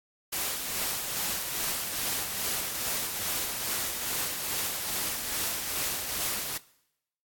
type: noise with tremolo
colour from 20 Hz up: white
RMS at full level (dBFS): -30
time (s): 0.32-6.58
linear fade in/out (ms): 10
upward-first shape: sine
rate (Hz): 2.4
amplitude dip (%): 40
effects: noise-tail reverb RT60 0.8 s tail -20 dB re dry + AAC 64 kbps